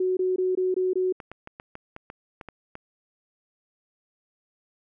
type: tone bursts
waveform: sine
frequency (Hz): 370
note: F#4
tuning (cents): 0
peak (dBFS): -21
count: 6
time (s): 0-1.125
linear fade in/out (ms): 5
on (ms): 170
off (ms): 21
type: clicks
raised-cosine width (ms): 0.5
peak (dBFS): -24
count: 10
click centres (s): 1.202 / 1.316 / 1.474 / 1.599 / 1.754 / 1.964 / 2.101 / 2.412 / 2.487 / 2.754
effects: none